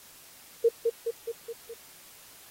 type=tone with echo; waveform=sine; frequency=462.2 Hz; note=A#4; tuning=15 cents flat; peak=-17 dBFS; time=0.64-0.69 s; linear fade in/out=10 ms; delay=210 ms; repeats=5; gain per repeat=-4 dB; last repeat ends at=1.74 s; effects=white hiss -52 dBFS RMS until 2.5 s + AAC 48 kbps